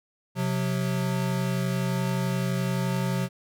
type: tone pair together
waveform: square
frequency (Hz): 129.6 / 181.21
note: C3 / F#3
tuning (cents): -16 / -36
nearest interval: tritone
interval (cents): 580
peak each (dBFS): -28 / -28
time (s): 0.35-3.29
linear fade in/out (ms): 50
effects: none